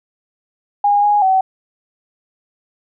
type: tone with pitch steps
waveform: sine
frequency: 817 / 827 / 760 Hz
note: G#5 / G#5 / F#5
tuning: -29 / -8 / +46 cents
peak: -10 dBFS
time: 0.84-1.41 s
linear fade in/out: 5 ms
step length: 190 ms
effects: none

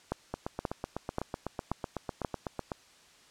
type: two click trains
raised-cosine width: 1 ms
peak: -16 / -19 dBFS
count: 5 / 20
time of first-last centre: 0.12-2.248 / 0.34-2.718 s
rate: 1.88 / 7.99 Hz
effects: white hiss -59 dBFS RMS until 3.3 s + low-pass 7000 Hz 12 dB/octave

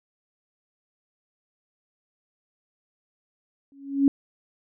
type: tone with exponential growth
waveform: sine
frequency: 277.2 Hz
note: C#4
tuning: in tune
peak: -12 dBFS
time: 3.72-4.08 s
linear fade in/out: 1 ms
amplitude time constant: 77 ms
effects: none

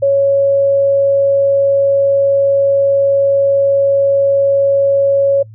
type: tone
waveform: sine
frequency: 554.4 Hz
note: C#5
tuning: in tune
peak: -8 dBFS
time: 0.02-5.43 s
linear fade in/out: 10 ms
effects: noise-tail reverb RT60 0.1 s tail -26 dB re dry + added 109 Hz sine -33 dBFS peak until 5.54 s

